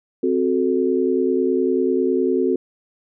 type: chord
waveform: sine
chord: F# diminished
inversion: second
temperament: equal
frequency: 261.6 / 370 / 440 Hz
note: C4 / F#4 / A4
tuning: 0 / 0 / 0 cents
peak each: -21 / -19 / -22 dBFS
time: 0.23-2.56 s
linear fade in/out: 5 ms
effects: none